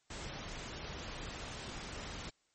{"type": "noise", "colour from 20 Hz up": "pink", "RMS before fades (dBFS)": -44, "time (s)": [0.1, 2.3], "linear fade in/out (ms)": 5, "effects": ["white hiss -75 dBFS RMS until 2.54 s", "MP3 32 kbps"]}